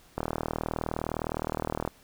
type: click train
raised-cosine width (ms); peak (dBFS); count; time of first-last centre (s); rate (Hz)
1; -15; 68; 0.18-1.876; 39.5
effects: pink hiss -58 dBFS RMS until 2.03 s

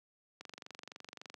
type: click train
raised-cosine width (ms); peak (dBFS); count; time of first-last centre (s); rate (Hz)
0.2; -29; 23; 0.41-1.342; 23.6
effects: high-pass 200 Hz 12 dB/octave

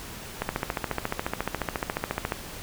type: click train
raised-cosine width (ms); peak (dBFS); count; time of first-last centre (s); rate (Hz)
0.5; -11; 28; 0.42-2.321; 14.2
effects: pink hiss -40 dBFS RMS until 2.62 s

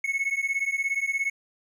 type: beating tone pair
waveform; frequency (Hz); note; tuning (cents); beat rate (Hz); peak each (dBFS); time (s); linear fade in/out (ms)
triangle; 2189 / 2206; C#7 / C#7; -22 / -9; 17; -26; 0.04-1.3; 5
effects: none

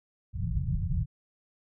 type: low-pass noise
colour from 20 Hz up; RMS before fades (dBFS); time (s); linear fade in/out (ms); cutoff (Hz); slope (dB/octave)
white; -29; 0.33-1.06; 50; 170; 96
effects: none

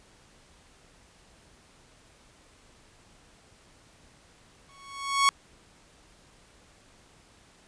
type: tone with exponential growth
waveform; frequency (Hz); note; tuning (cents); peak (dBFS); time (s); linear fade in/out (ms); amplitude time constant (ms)
sawtooth; 1108.7; C#6; 0; -13; 4.69-5.29; 0; 130
effects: pink hiss -58 dBFS RMS until 7.67 s + resampled to 22050 Hz

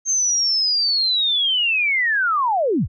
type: linear sweep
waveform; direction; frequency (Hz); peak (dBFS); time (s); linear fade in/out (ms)
sine; down; 6400 to 40.44; -16; 0.05-2.88; 50
effects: none

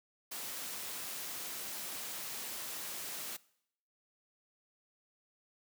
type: noise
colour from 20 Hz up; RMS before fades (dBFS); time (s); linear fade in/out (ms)
white; -42; 0.31-3.37; 10
effects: noise-tail reverb RT60 0.7 s tail -21 dB re dry + high-pass 150 Hz 12 dB/octave

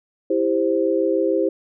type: chord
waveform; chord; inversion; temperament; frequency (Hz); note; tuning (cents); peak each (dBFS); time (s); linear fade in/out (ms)
sine; C major; first; equal with one note detuned; 329.6 / 396.3 / 523.3; E4 / G4 / C5; 0 / +19 / 0; -21; 0.3-1.49; 5
effects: none

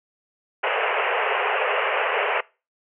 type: band-pass noise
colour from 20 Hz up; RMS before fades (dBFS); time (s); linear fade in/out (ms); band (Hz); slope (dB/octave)
pink; -23; 0.63-2.41; 10; 410 to 2900; 96
effects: noise-tail reverb RT60 0.3 s tail -22 dB re dry

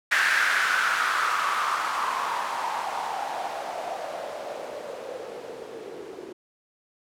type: noise with low-pass filter sweep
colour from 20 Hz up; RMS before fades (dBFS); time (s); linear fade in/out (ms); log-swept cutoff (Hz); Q
violet; -28; 0.11-6.33; 10; 1700 to 380; 4.6
effects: none

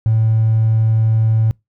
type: tone with hard clipping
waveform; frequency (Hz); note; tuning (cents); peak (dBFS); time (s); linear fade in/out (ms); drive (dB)
triangle; 111; A2; +16; -11; 0.06-1.51; 0; 3
effects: noise-tail reverb RT60 0.2 s tail -26 dB re dry

